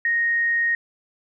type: tone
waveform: sine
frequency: 1864.7 Hz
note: A#6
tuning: in tune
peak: -18 dBFS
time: 0.05-0.75 s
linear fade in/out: 2 ms
effects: none